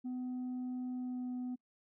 sine tone with pitch glide, 251.7 to 249.8 Hz, B3 to B3, +33 to +20 cents, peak -34 dBFS, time 0.04-1.56 s, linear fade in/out 20 ms, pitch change -13 cents, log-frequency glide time 0.92-1.29 s, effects noise-tail reverb RT60 0.1 s tail -26 dB re dry + tanh soft clip ceiling -36 dBFS

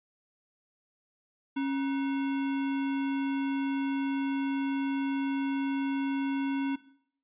sine tone with sample-and-hold, 273.8 Hz, C#4, 21 cents flat, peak -27 dBFS, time 1.56-6.76 s, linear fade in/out 10 ms, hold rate 1225 Hz, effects noise-tail reverb RT60 0.6 s tail -17 dB re dry + resampled to 8000 Hz

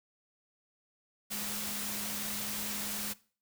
sine tone in noise, 207.7 Hz, G#3, in tune, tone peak -44 dBFS, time 1.3-3.14 s, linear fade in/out 20 ms, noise white, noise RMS -37 dBFS, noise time 1.3-3.14 s, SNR -10 dB, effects noise-tail reverb RT60 0.4 s tail -20 dB re dry

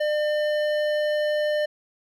sine tone with hard clipping, 601 Hz, D5, 40 cents sharp, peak -23 dBFS, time 0-1.66 s, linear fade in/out 10 ms, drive 12 dB, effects none

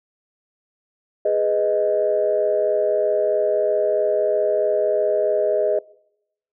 sine chord, G# minor, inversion none, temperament just, 415.3 / 498.4 / 623 Hz, G#4 / B4 / D#5, 0 / +16 / +2 cents, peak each -21 / -23 / -18 dBFS, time 1.25-5.79 s, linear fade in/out 5 ms, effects noise-tail reverb RT60 0.8 s tail -23 dB re dry + tanh soft clip ceiling -8 dBFS

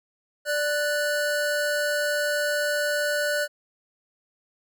square tone pair together, 588.2 / 1480 Hz, D5 / F#6, +3 / 0 cents, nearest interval octave + major third, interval 1597 cents, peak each -26 / -27 dBFS, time 0.45-3.48 s, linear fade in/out 50 ms, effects none

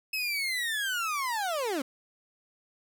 30% pulse linear sweep, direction down, 2600 to 250.2 Hz, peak -26 dBFS, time 0.13-1.82 s, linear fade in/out 5 ms, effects none

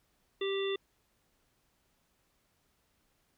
harmonic tone, 392 Hz, G4, in tune, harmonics 1 / 3 / 5 / 7 / 9, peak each -31 / -45 / -44 / -44 / -40 dBFS, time 0.41-0.76 s, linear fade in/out 5 ms, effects pink hiss -74 dBFS RMS until 3.37 s

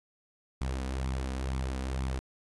sawtooth tone with flanger, 65.5 Hz, C2, 2 cents sharp, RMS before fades -33 dBFS, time 0.61-2.19 s, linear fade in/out 0 ms, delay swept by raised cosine 0.85 to 4.15 ms, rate 2.1 Hz, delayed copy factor +0.5, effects resampled to 24000 Hz

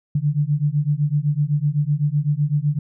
sine beating tone pair, 143.3 / 151.2 Hz, D3 / D#3, -42 / -49 cents, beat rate 7.9 Hz, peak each -20 dBFS, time 0.15-2.79 s, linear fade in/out 5 ms, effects none

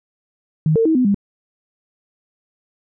sine tone with pitch steps, 156.2 / 453.6 / 320.2 / 252.6 / 200.8 Hz, D#3 / A#4 / D#4 / B3 / G3, +7 / -47 / +50 / +39 / +42 cents, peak -12 dBFS, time 0.66-1.145 s, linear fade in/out 2 ms, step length 97 ms, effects none

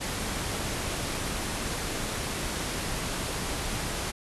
pink low-pass noise, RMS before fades -32 dBFS, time 0-4.12 s, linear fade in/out 20 ms, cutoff 12000 Hz, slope 96 dB/octave, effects none

